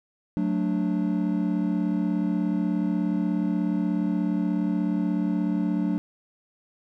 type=chord; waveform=triangle; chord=D major; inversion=first; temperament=just; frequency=183.54 / 220.2 / 293.7 Hz; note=F#3 / A3 / D4; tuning=-14 / +2 / 0 cents; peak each=-24 / -26 / -25 dBFS; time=0.37-5.98 s; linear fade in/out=0 ms; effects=none